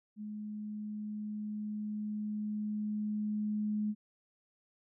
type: tone with level ramp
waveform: sine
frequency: 211.1 Hz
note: G#3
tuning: 29 cents sharp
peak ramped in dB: -39 to -30 dBFS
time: 0.16-3.95 s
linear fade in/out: 50 ms
effects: none